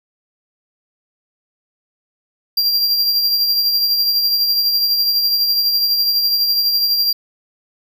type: tone with tremolo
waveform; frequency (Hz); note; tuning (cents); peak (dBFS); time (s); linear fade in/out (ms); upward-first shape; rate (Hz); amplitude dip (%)
square; 4752; D8; +20; -12; 2.57-7.13; 5; triangle; 12; 45
effects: none